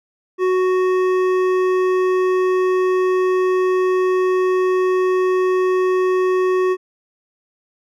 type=tone with hard clipping; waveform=sine; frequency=370 Hz; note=F#4; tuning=in tune; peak=-16 dBFS; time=0.38-6.77 s; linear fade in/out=50 ms; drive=11 dB; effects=none